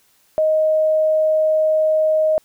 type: tone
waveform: sine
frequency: 625 Hz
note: D#5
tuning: 8 cents sharp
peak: -13 dBFS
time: 0.38-2.38 s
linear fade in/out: 0 ms
effects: white hiss -58 dBFS RMS until 2.44 s

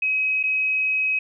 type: tone with dropouts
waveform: sine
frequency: 2542 Hz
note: D#7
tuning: 36 cents sharp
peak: -19 dBFS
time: 0.02-1.19 s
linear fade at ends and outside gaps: 5 ms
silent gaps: 0.43-0.436 s
effects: none

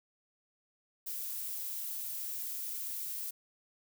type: noise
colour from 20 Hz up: violet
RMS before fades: -39 dBFS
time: 1.06-3.31 s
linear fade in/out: 10 ms
effects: none

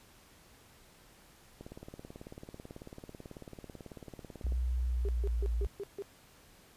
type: click train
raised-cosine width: 2 ms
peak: -32 dBFS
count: 54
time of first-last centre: 1.61-4.522 s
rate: 18.2 Hz
type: tone with pitch glide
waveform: sine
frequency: 61.74 to 57.61 Hz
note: B1 to A#1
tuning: 0 to -20 cents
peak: -29 dBFS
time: 4.44-5.67 s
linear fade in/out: 5 ms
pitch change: -120 cents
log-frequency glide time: 4.85-5.44 s
type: tone bursts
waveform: sine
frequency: 400 Hz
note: G4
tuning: 35 cents sharp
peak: -36 dBFS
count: 6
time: 5.05-6.022 s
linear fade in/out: 0 ms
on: 37 ms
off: 150 ms
effects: pink hiss -60 dBFS RMS until 6.76 s + resampled to 32000 Hz

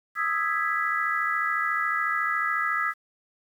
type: chord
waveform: sine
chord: E major seventh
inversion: third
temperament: equal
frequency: 1244.5 / 1318.5 / 1661.2 / 1975.5 Hz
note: D#6 / E6 / G#6 / B6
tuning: 0 / 0 / 0 / 0 cents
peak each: -29 dBFS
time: 0.15-2.94 s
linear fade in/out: 50 ms
effects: 9-bit

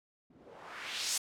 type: noise with low-pass filter sweep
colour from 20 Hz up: blue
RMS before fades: -40 dBFS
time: 0.3-1.18 s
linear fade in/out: 5 ms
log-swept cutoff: 230 to 8300 Hz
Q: 1.5
effects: none

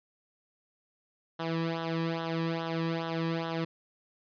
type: tone with flanger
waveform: sawtooth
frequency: 164.81 Hz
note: E3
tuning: in tune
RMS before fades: -32 dBFS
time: 1.39-3.65 s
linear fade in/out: 10 ms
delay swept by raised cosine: 0.42 to 1.42 ms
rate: 2.4 Hz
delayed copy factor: -0.8
effects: resampled to 11025 Hz

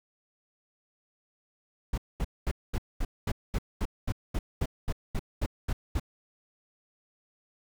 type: noise bursts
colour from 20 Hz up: brown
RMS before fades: -28 dBFS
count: 16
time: 1.93-5.998 s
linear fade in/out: 5 ms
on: 48 ms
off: 220 ms
effects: none

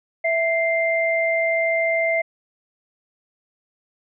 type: tone pair together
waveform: sine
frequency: 659.3 / 2093 Hz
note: E5 / C7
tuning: 0 / 0 cents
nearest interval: octave + minor sixth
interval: 2000 cents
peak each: -20 / -21 dBFS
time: 0.24-2.22 s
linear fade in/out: 10 ms
effects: none

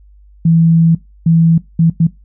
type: tone bursts at uneven times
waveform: sine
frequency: 164.81 Hz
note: E3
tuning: in tune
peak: -6 dBFS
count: 4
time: 0.45-0.95 / 1.26-1.58 / 1.79-1.9 / 2-2.07 s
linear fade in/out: 5 ms
effects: noise-tail reverb RT60 0.2 s tail -19 dB re dry + added 50 Hz sine -40 dBFS peak until 2.24 s

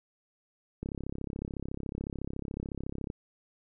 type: click train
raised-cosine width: 3 ms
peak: -23 dBFS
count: 78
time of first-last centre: 0.83-3.101 s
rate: 33.9 Hz
effects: none

